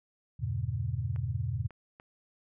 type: chord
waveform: sine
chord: E diminished seventh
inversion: none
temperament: just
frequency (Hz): 82.41 / 98.89 / 118.67 / 142.4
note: E2 / G2 / Bb2 / Db3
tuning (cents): 0 / +16 / +31 / +47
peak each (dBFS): -37 / -35 / -33 / -38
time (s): 0.39-1.68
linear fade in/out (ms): 20
type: clicks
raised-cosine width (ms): 0.5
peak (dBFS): -35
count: 3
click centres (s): 1.161 / 1.707 / 1.999
effects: none